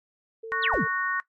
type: tone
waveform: sine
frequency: 450 Hz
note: A4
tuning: 39 cents sharp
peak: -33 dBFS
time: 0.43-0.88 s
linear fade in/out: 10 ms
type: harmonic tone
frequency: 370 Hz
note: F#4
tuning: in tune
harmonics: 3 / 4 / 5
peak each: -29 / -29 / -29 dBFS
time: 0.52-1.2 s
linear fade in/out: 0 ms
type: exponential sweep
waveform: sine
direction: down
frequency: 4553 to 116.54 Hz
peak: -23 dBFS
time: 0.62-0.85 s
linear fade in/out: 20 ms
type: noise with exponential decay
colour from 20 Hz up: brown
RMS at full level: -34 dBFS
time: 0.73-0.91 s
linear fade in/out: 5 ms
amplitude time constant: 39 ms
effects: noise-tail reverb RT60 0.1 s tail -17 dB re dry + MP3 48 kbps